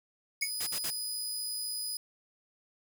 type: tone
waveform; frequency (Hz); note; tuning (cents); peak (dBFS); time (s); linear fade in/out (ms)
20% pulse; 4978; D#8; 0; -28; 0.41-1.97; 2
type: tone with exponential decay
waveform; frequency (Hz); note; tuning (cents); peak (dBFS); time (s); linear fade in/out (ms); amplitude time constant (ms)
square; 2217; C#7; 0; -26; 0.42-0.51; 5; 18
type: noise bursts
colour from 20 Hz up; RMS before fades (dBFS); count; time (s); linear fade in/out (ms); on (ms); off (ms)
white; -36; 3; 0.6-0.906; 10; 70; 48
effects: none